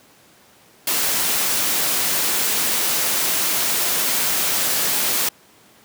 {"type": "noise", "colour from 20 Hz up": "white", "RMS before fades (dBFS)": -20, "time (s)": [0.87, 5.29], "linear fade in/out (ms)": 5, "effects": ["pink hiss -51 dBFS RMS until 5.84 s", "high-pass 150 Hz 12 dB/octave"]}